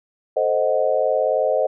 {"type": "chord", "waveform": "sine", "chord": "A diminished seventh", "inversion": "none", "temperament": "equal", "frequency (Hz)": [440, 523.3, 622.3, 740], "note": ["A4", "C5", "Eb5", "Gb5"], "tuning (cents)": [0, 0, 0, 0], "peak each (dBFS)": [-25, -20, -20, -26], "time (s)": [0.36, 1.67], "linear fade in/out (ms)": 10, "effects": []}